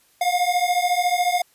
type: beating tone pair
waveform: square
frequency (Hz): 707 / 721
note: F5 / F#5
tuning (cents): +21 / -45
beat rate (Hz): 14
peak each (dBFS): -22 / -22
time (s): 0.21-1.42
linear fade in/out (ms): 5
effects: white hiss -59 dBFS RMS until 1.54 s + resampled to 32000 Hz